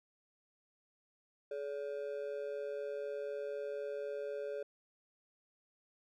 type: ring-modulated tone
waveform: triangle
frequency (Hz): 497.7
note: B4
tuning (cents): +13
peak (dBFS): -33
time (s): 1.51-4.63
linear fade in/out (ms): 5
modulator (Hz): 72
effects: none